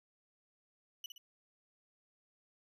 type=tone with echo; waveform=35% pulse; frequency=2960 Hz; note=F#7; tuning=in tune; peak=-40 dBFS; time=1.04-1.06 s; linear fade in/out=2 ms; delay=60 ms; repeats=2; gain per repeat=-6 dB; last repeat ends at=1.18 s; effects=none